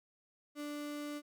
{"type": "tone", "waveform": "35% pulse", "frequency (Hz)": 293.7, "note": "D4", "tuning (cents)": 0, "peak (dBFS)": -38, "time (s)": [0.55, 1.22], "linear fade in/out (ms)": 50, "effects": []}